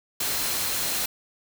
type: tone in noise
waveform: sine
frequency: 4134 Hz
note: C8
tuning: 22 cents flat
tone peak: -37 dBFS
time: 0.2-1.06 s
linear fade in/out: 5 ms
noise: white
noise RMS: -27 dBFS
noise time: 0.2-1.06 s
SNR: -13 dB
effects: none